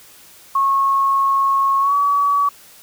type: tone with pitch glide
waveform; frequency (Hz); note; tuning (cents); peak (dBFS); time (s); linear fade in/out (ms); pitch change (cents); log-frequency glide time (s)
sine; 1094 to 1137.2; C#6 to C#6; -23 to +44; -13; 0.55-2.49; 5; +67; 1.8-1.94
effects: white hiss -45 dBFS RMS until 2.82 s